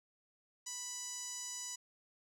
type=tone with band-pass filter; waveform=sawtooth; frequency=987.8 Hz; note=B5; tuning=in tune; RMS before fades=-44 dBFS; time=0.66-1.76 s; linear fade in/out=10 ms; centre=6700 Hz; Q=4.5; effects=none